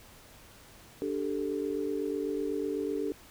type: chord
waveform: sine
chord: D suspended fourth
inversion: none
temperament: equal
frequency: 293.7 / 392 / 440 Hz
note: D4 / G4 / A4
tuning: 0 / 0 / 0 cents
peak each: -34 dBFS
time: 1.02-3.12 s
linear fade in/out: 0 ms
effects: pink hiss -54 dBFS RMS until 3.3 s